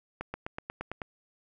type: accelerating click train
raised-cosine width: 0.5 ms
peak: -20 dBFS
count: 8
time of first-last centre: 0.21-1.018 s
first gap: 130 ms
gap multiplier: 0.96
effects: none